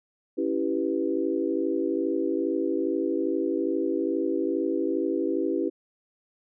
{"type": "chord", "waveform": "sine", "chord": "C# half-diminished seventh", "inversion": "none", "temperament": "equal", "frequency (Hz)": [277.2, 329.6, 392, 493.9], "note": ["C#4", "E4", "G4", "B4"], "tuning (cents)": [0, 0, 0, 0], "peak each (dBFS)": [-30, -27, -29, -32], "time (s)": [0.37, 5.7], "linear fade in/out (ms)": 20, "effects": []}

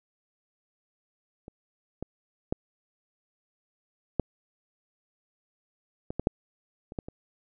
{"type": "clicks", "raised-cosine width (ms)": 2, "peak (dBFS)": [-29, -20, -13, -10, -20, -15, -8, -28, -18, -26], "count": 10, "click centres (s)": [1.481, 2.026, 2.525, 4.197, 6.105, 6.196, 6.271, 6.921, 6.988, 7.085], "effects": []}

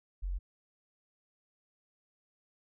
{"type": "tone", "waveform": "sine", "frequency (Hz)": 45.52, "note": "F#1", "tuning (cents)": -28, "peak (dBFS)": -32, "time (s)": [0.22, 0.39], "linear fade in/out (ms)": 20, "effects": []}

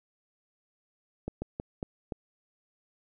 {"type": "slowing click train", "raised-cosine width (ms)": 2, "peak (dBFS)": -20, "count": 5, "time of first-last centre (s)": [1.28, 2.122], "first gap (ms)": 140, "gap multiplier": 1.28, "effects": []}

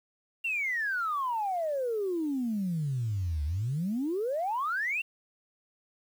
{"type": "exponential two-way sweep", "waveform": "sine", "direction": "down then up", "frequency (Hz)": [2794, 71.3, 2794], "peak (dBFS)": -27, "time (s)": [0.44, 5.02], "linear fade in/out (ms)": 10, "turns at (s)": 3.44, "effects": ["tanh soft clip ceiling -23 dBFS", "9-bit"]}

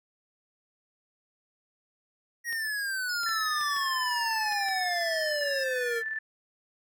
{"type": "exponential sweep", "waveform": "square", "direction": "down", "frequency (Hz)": [1906, 453.8], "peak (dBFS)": -30, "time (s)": [2.44, 6.03], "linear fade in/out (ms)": 50}
{"type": "clicks", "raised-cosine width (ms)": 0.2, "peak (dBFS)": -27, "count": 7, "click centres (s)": [2.527, 3.234, 3.291, 3.611, 3.766, 4.523, 4.686]}
{"type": "tone", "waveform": "sine", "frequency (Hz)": 5140, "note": "E8", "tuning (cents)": -45, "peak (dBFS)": -34, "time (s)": [3.09, 5.64], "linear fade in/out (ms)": 5}
{"type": "tone with tremolo", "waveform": "sine", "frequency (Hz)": 1760, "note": "A6", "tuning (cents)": 0, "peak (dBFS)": -29, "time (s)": [3.26, 6.19], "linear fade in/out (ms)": 5, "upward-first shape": "square", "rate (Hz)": 20, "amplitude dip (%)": 40}
{"effects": []}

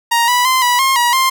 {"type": "tone with pitch steps", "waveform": "sawtooth", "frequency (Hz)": [936, 983, 1036, 978, 1068, 961, 1053], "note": ["A#5", "B5", "C6", "B5", "C6", "B5", "C6"], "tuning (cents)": [7, -8, -17, -17, 35, -48, 11], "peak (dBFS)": -7, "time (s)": [0.11, 1.3], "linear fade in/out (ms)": 10, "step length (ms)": 170, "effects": []}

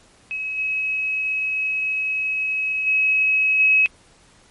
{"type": "tone with level steps", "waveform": "sine", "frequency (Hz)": 2560, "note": "D#7", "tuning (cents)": 49, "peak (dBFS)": [-24, -20, -15, -12], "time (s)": [0.31, 3.86], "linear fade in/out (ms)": 0, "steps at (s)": [0.57, 2.86, 3.59], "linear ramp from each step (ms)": 20, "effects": ["pink hiss -53 dBFS RMS until 4.5 s", "MP3 48 kbps"]}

